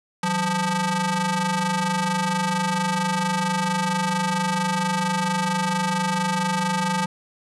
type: ring-modulated tone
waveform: sawtooth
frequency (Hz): 349.2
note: F4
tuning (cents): 0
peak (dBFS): -14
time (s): 0.23-7.06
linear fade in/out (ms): 5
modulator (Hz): 536
effects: resampled to 24000 Hz + 9-bit